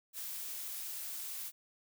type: noise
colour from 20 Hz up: blue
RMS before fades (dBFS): -42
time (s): 0.13-1.52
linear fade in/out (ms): 50
effects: none